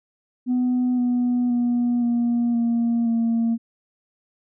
sine tone with pitch steps, 249.4 / 245.4 / 241.5 / 237.6 / 233.8 / 230 Hz, B3 / B3 / B3 / A#3 / A#3 / A#3, +17 / -11 / -39 / +33 / +5 / -23 cents, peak -16 dBFS, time 0.46-3.58 s, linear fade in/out 50 ms, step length 520 ms, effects tanh soft clip ceiling -16 dBFS

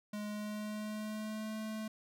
square tone with pitch glide, 209.1 to 217.4 Hz, G#3 to A3, +12 to -21 cents, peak -39 dBFS, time 0.13-1.88 s, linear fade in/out 5 ms, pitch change +67 cents, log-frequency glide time 0.27-1.58 s, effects none

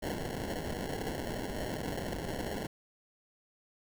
violet noise with sample-and-hold, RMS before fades -37 dBFS, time 0.02-2.67 s, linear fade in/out 10 ms, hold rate 1225 Hz, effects none

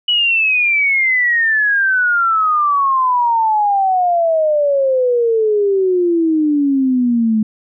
sine exponential sweep, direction down, 2960 to 213.7 Hz, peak -11 dBFS, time 0.08-7.43 s, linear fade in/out 5 ms, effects none

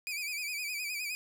sawtooth tone with vibrato, 2399 Hz, D7, 36 cents sharp, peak -31 dBFS, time 0.07-1.15 s, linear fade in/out 0 ms, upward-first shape sine, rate 9.7 Hz, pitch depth 89 cents each way, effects none

